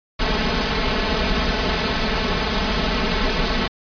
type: noise with comb filter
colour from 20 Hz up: pink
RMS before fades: -20 dBFS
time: 0.19-3.68 s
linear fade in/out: 10 ms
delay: 4.6 ms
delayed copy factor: +0.8
effects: resampled to 11025 Hz